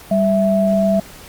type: tone pair together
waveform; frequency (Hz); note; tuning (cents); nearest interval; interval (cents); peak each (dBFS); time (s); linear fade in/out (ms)
sine; 196 / 659.3; G3 / E5; 0 / 0; octave + major sixth; 2100; -15; 0.11-1; 5
effects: pink hiss -39 dBFS RMS until 1.28 s + Opus 48 kbps